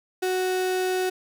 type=tone; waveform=35% pulse; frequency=370.3 Hz; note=F#4; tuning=1 cent sharp; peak=-21 dBFS; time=0.22-1.1 s; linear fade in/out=10 ms; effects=none